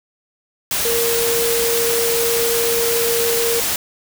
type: tone in noise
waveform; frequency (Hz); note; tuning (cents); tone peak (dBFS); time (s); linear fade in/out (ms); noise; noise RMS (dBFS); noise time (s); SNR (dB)
sine; 465.9; A#4; -1; -18; 0.85-3.6; 2; white; -20; 0.71-3.76; -1
effects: none